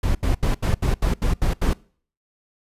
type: noise bursts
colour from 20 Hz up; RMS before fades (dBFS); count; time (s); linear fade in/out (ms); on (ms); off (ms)
brown; -19; 9; 0.03-1.734; 5; 120; 78
effects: noise-tail reverb RT60 0.5 s tail -24 dB re dry + resampled to 32000 Hz